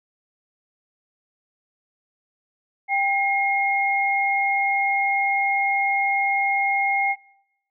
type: tone pair together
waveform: sine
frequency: 792 / 2145 Hz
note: G5 / C7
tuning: +18 / +42 cents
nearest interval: octave + perfect fourth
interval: 1724 cents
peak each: -21 dBFS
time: 2.88-7.16 s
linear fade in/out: 50 ms
effects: noise-tail reverb RT60 0.9 s tail -24 dB re dry